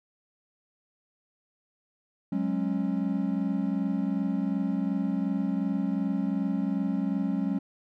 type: chord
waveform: triangle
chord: F# suspended second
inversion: none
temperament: equal with one note detuned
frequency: 185 / 207.7 / 273.5 Hz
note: F#3 / G#3 / C#4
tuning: 0 / 0 / -23 cents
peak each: -28 dBFS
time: 2.32-7.59 s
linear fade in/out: 5 ms
effects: none